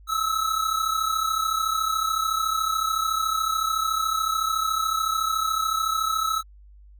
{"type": "tone pair together", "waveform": "square", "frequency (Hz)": [1284.7, 1318.5], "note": ["E6", "E6"], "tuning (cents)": [-45, 0], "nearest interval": "unison", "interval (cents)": 45, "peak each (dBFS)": -26, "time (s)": [0.07, 6.43], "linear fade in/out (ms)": 50, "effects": ["added 50 Hz sine -46 dBFS peak until 6.99 s"]}